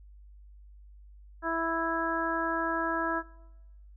harmonic tone, 329.6 Hz, E4, in tune, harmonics 1 / 2 / 3 / 4 / 5, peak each -34 / -34 / -34 / -34 / -34 dBFS, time 1.42-3.23 s, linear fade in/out 50 ms, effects noise-tail reverb RT60 1.0 s tail -22 dB re dry + added 50 Hz sine -49 dBFS peak until 3.96 s

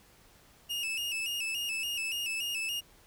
40% pulse tone with vibrato, 2732 Hz, F7, 39 cents flat, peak -31 dBFS, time 0.69-2.81 s, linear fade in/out 20 ms, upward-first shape square, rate 3.5 Hz, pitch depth 70 cents each way, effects pink hiss -60 dBFS RMS until 3.06 s

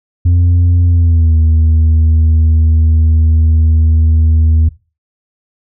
sine tone with pitch glide, 87.31 to 79.6 Hz, F2 to D#2, 0 to +40 cents, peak -3 dBFS, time 0.25-4.69 s, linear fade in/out 10 ms, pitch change -160 cents, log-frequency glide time 0.85-1.36 s, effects noise-tail reverb RT60 0.3 s tail -20 dB re dry + tanh soft clip ceiling -5 dBFS

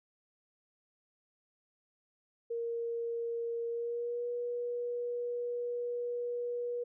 sine tone with pitch glide, 466.2 to 482.4 Hz, A#4 to B4, 0 to -41 cents, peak -33 dBFS, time 2.5-6.84 s, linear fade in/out 10 ms, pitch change +59 cents, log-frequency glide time 3.68-4.28 s, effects none

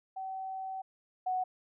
sine tone pair in turn, 763 / 740.9 Hz, G5 / F#5, -47 / +2 cents, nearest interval minor second, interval 51 cents, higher first, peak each -36 / -29 dBFS, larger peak second, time 0.16-0.82 / 1.26-1.44 s, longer first, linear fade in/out 10 ms, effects none

